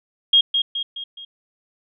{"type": "tone with echo", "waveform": "sine", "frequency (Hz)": 3254, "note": "G#7", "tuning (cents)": -36, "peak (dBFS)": -10, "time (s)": [0.33, 0.41], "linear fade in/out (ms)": 5, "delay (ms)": 210, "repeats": 4, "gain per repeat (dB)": -6, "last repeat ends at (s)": 1.25, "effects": []}